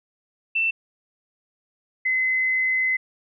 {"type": "tone pair in turn", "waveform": "sine", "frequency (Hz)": [2675, 2042], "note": ["E7", "C7"], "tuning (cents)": [25, -43], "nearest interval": "perfect fourth", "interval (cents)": 468, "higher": "first", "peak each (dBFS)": -19, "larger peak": "neither", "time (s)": [[0.55, 0.71], [2.05, 2.97]], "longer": "second", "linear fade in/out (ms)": 10, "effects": []}